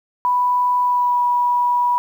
sine tone with pitch glide, 987.8 to 974.2 Hz, B5 to B5, 0 to -24 cents, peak -14 dBFS, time 0.25-1.98 s, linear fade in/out 0 ms, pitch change -24 cents, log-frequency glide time 0.81-1.22 s, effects 8-bit

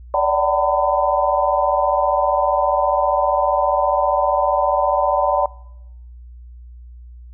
sine tone cluster, 572 / 592 / 756 / 911 / 1006 Hz, D5 / D5 / F#5 / A#5 / B5, -46 / +14 / +37 / -40 / +32 cents, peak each -21 dBFS, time 0.14-5.46 s, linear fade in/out 2 ms, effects noise-tail reverb RT60 0.9 s tail -24 dB re dry + added 60 Hz sine -36 dBFS peak until 7.33 s

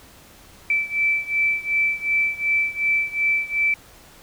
sine beating tone pair, 2322 / 2324.7 Hz, D7 / D7, -20 / -18 cents, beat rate 2.7 Hz, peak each -21 / -23 dBFS, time 0.7-3.74 s, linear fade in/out 2 ms, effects pink hiss -48 dBFS RMS until 4.22 s

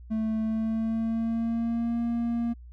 triangle tone with pitch glide, 220 to 234.4 Hz, A3 to A#3, 0 to +10 cents, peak -23 dBFS, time 0.1-2.54 s, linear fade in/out 20 ms, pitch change +110 cents, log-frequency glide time 0.42-2 s, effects added 60 Hz sine -43 dBFS peak until 2.72 s

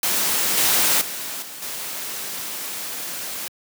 white noise with level steps, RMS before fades -21 / -18 / -30 / -36 / -30 dBFS, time 0.03-3.48 s, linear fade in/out 2 ms, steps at 0.57 / 1.01 / 1.42 / 1.62 s, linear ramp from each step 5 ms, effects high-pass 150 Hz 12 dB/octave

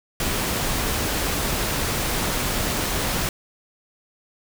pink noise, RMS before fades -24 dBFS, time 0.2-3.29 s, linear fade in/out 2 ms, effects none

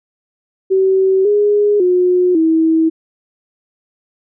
sine tone with pitch steps, 381.6 / 413.5 / 361.2 / 322.5 Hz, G4 / G#4 / F#4 / E4, -47 / -8 / -42 / -38 cents, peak -9 dBFS, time 0.7-2.9 s, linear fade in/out 20 ms, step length 550 ms, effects none

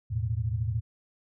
sine chord, E suspended fourth, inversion none, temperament equal with one note detuned, 81.18 / 110 / 123.47 Hz, E2 / A2 / B2, -26 / 0 / 0 cents, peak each -33 / -28 / -34 dBFS, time 0.1-0.81 s, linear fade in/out 20 ms, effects none

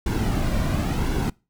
brown noise with flanger, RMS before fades -23 dBFS, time 0.06-1.3 s, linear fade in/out 5 ms, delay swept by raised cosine 1.6 to 2.36 ms, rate 0.94 Hz, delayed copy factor -0.55, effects noise-tail reverb RT60 0.3 s tail -25 dB re dry

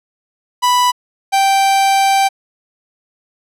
45% pulse tone pair in turn, 987.8 / 782.1 Hz, B5 / G5, 0 / -4 cents, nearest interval major third, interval 404 cents, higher first, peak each -10 dBFS, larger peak neither, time 0.62-0.92 / 1.32-2.29 s, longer second, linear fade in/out 20 ms, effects low-pass 12000 Hz 12 dB/octave

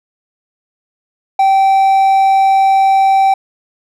triangle tone, 776 Hz, G5, 18 cents flat, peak -5 dBFS, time 1.39-3.34 s, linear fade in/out 5 ms, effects none

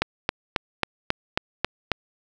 click train, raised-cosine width 0.3 ms, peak -4 dBFS, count 8, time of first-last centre 0.02-1.917 s, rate 3.69 Hz, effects none

